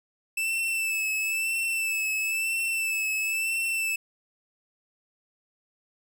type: tone with vibrato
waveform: 45% pulse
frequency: 2640 Hz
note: E7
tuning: 2 cents sharp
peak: -25 dBFS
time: 0.37-3.96 s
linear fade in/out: 5 ms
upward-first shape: sine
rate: 1 Hz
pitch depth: 36 cents each way
effects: none